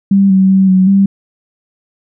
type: tone with pitch steps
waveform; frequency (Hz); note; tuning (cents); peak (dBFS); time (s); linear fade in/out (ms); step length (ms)
sine; 196.7 / 190.4 / 191.6 / 187 / 196.3; G3 / F#3 / G3 / F#3 / G3; +6 / +50 / -39 / +19 / +3; -5; 0.11-1.06; 5; 190
effects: none